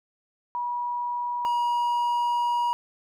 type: tone pair in turn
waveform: sine / triangle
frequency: 967 / 958.1 Hz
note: B5 / A#5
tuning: -37 / +47 cents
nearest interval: unison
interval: 16 cents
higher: first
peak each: -26 / -20 dBFS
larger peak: second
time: 0.55-1.45 / 1.45-2.73 s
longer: second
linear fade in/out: 0 ms
effects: none